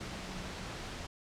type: tone in noise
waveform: sine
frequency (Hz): 185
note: F#3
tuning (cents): 0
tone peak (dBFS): -48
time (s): 0.01-0.66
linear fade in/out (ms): 10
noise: pink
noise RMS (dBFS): -42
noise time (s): 0-1.07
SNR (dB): -9
effects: low-pass 6000 Hz 12 dB/octave